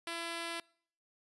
5% pulse tone, 336.2 Hz, E4, 34 cents sharp, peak -26 dBFS, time 0.07-0.6 s, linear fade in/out 2 ms, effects noise-tail reverb RT60 0.6 s tail -26 dB re dry + resampled to 24000 Hz

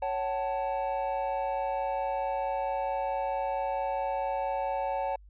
triangle chord, F# minor, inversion second, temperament equal with one note detuned, 554.4 / 755.5 / 880 Hz, C#5 / F#5 / A5, 0 / +36 / 0 cents, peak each -31 dBFS, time 0.02-5.16 s, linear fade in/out 5 ms, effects added 50 Hz sine -50 dBFS peak until 5.29 s + resampled to 8000 Hz

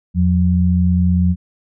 sine tone pair together, 84.42 / 179.6 Hz, E2 / F3, +42 / +49 cents, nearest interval octave + minor second, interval 1307 cents, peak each -14 dBFS, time 0.14-1.36 s, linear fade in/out 50 ms, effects none

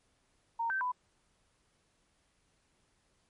sine tone with pitch steps, 923 / 1551 / 997 Hz, A#5 / G6 / B5, -17 / -19 / +16 cents, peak -30 dBFS, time 0.59-0.92 s, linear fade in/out 10 ms, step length 110 ms, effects pink hiss -73 dBFS RMS until 3.29 s + MP3 48 kbps

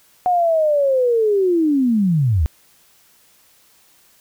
sine linear sweep, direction down, 733 to 66.9 Hz, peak -13 dBFS, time 0.26-2.46 s, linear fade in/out 0 ms, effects white hiss -54 dBFS RMS until 4.2 s

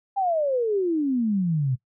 sine exponential sweep, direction down, 811 to 123.47 Hz, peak -20 dBFS, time 0.16-1.76 s, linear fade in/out 20 ms, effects noise-tail reverb RT60 0.1 s tail -19 dB re dry

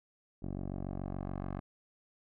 10% pulse tone with low-pass filter sweep, 47 Hz, F#1, 28 cents sharp, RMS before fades -39 dBFS, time 0.42-1.6 s, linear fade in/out 10 ms, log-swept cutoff 450 to 1200 Hz, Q 1.1, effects none

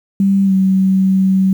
sine tone with pitch glide, 196 to 190.42 Hz, G3 to G3, 0 to -50 cents, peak -9 dBFS, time 0.2-1.53 s, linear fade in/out 2 ms, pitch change -50 cents, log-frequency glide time 0.45-0.53 s, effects 7-bit

